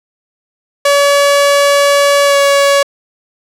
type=tone with pitch glide; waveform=sawtooth; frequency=568 to 562.4 Hz; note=C#5 to C#5; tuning=+42 to +25 cents; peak=-3 dBFS; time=0.85-2.83 s; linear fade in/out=5 ms; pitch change=-17 cents; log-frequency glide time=2.25-2.36 s; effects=low-pass 11000 Hz 12 dB/octave